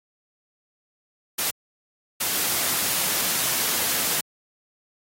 white noise bursts at uneven times, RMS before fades -24 dBFS, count 2, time 1.38-1.51 / 2.2-4.21 s, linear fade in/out 10 ms, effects high-pass 100 Hz 12 dB/octave + AAC 48 kbps

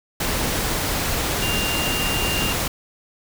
sine tone in noise, 2794 Hz, F7, in tune, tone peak -25 dBFS, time 1.42-2.53 s, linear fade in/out 5 ms, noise pink, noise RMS -23 dBFS, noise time 0.2-2.68 s, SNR -5 dB, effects none

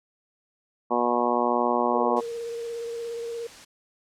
harmonic tone, 121 Hz, B2, 35 cents flat, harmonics 2 / 3 / 4 / 5 / 6 / 7 / 8 / 9, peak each -29 / -29 / -29 / -29 / -29 / -29 / -29 / -29 dBFS, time 0.9-2.21 s, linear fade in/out 20 ms
sine tone with vibrato, 466.2 Hz, A#4, in tune, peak -30 dBFS, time 1.93-3.47 s, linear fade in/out 5 ms, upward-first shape square, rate 17 Hz, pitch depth 16 cents each way
white noise, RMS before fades -45 dBFS, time 2.16-3.65 s, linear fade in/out 10 ms
effects low-pass 7000 Hz 12 dB/octave

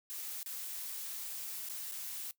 blue noise with dropouts, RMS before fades -42 dBFS, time 0.1-2.31 s, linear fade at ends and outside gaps 0 ms, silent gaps 0.43-0.46 / 1.688-1.696 / 1.914-1.92 s, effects noise-tail reverb RT60 0.1 s tail -19 dB re dry

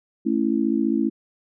sine chord, A major, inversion none, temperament just, 220 / 275 / 330 Hz, A3 / C#4 / E4, 0 / -14 / +2 cents, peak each -23 dBFS, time 0.25-1.1 s, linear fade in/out 20 ms, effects none

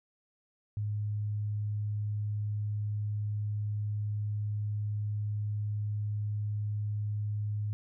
sine tone, 104.7 Hz, G#2, 15 cents sharp, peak -30 dBFS, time 0.77-7.73 s, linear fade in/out 0 ms, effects none

